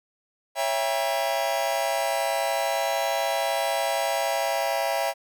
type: chord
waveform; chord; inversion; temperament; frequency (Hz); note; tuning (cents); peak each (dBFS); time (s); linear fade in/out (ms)
45% pulse; C# diminished seventh; none; just; 554.4 / 665.2 / 798.3 / 957.9; C#5 / E5 / G5 / Bb5; 0 / +16 / +31 / +47; -30 / -27 / -29 / -32; 0.55-5.14; 50
effects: none